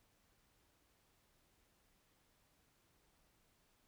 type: silence
effects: pink hiss -75 dBFS RMS until 3.87 s